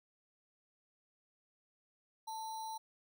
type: tone with sample-and-hold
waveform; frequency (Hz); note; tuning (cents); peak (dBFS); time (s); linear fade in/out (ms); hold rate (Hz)
sine; 884; A5; +8; -40; 2.27-2.78; 10; 4900
effects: none